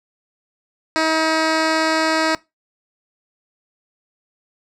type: tone with low-pass filter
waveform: 10% pulse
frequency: 318.7 Hz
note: D#4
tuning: 42 cents sharp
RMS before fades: -18 dBFS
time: 0.96-2.35 s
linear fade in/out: 0 ms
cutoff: 5700 Hz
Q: 1.2
effects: noise-tail reverb RT60 0.2 s tail -20 dB re dry